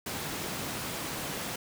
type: high-pass noise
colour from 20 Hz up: pink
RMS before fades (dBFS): -36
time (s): 0.06-1.56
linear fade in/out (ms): 5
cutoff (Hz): 110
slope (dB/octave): 12
effects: none